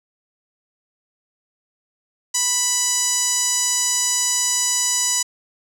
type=tone with band-pass filter; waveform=sawtooth; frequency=987.8 Hz; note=B5; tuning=in tune; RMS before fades=-20 dBFS; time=2.34-5.23 s; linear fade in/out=10 ms; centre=7000 Hz; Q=3.7; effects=none